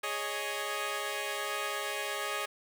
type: chord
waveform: 10% pulse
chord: Ab suspended fourth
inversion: none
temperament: equal with one note detuned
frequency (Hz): 415.3 / 556.6 / 622.3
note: Ab4 / Db5 / Eb5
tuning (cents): 0 / +7 / 0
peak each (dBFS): -29 / -29 / -30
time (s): 0.03-2.46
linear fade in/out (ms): 10
effects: none